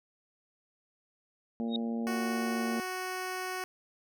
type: harmonic tone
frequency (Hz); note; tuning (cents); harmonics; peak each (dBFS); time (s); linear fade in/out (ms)
115.5; A#2; -16; 2 / 3 / 4 / 5 / 6 / 7; -31 / -44 / -42 / -46 / -48 / -49; 1.6-2.8; 0
type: tone with exponential growth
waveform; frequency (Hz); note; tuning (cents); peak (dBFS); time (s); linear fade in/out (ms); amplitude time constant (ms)
sine; 3754; A#7; +11; -27; 1.68-1.76; 2; 16
type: tone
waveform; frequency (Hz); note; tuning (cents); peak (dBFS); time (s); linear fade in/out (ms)
10% pulse; 370; F#4; 0; -26; 2.07-3.64; 0
effects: none